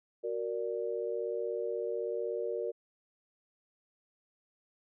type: chord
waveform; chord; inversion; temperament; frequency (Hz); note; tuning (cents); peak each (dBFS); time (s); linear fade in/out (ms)
sine; Gb augmented; none; equal; 370 / 466.2 / 587.3; Gb4 / Bb4 / D5; 0 / 0 / 0; -38 / -34 / -39; 0.23-2.72; 20
effects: none